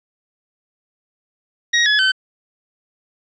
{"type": "tone with pitch steps", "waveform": "25% pulse", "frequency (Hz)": [1886, 1699.8, 1531.9], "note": ["A#6", "G#6", "G6"], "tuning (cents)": [20, 40, -40], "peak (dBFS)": -9, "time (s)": [1.73, 2.12], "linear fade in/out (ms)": 10, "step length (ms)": 130, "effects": ["resampled to 16000 Hz", "8-bit"]}